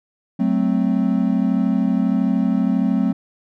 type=chord; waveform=triangle; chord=F# diminished; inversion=none; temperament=equal with one note detuned; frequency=187.15 / 220 / 261.6 Hz; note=F#3 / A3 / C4; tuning=+20 / 0 / 0 cents; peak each=-18 dBFS; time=0.39-3.13 s; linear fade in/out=10 ms; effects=none